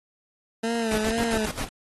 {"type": "tone with vibrato", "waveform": "20% pulse", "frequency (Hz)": 223.7, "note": "A3", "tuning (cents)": 29, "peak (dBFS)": -19, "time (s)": [0.63, 1.46], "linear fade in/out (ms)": 10, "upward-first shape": "sine", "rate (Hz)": 2.1, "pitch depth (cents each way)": 72}
{"type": "noise with tremolo", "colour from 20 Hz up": "pink", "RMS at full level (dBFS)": -31, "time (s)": [0.91, 1.69], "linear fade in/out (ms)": 2, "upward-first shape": "square", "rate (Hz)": 7.5, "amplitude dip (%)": 75}
{"effects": ["AAC 32 kbps"]}